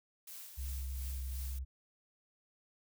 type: noise with tremolo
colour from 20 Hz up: blue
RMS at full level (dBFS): -48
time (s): 0.27-1.59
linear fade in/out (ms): 5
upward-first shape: sine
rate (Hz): 2.8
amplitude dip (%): 45
type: tone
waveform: sine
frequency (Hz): 65.41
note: C2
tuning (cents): 0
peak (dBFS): -37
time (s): 0.57-1.65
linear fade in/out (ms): 20
effects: none